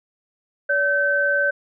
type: tone pair together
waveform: sine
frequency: 571.2 / 1539 Hz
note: D5 / G6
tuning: -48 / -32 cents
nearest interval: octave + perfect fourth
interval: 1716 cents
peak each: -22 / -18 dBFS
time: 0.69-1.51 s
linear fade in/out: 10 ms
effects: none